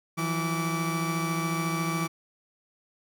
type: tone cluster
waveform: 30% pulse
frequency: 163.9 / 177.9 / 1156 Hz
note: E3 / F3 / D6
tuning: -10 / +32 / -28 cents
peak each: -26 / -33 / -29 dBFS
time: 0.17-2.08 s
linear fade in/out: 20 ms
effects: none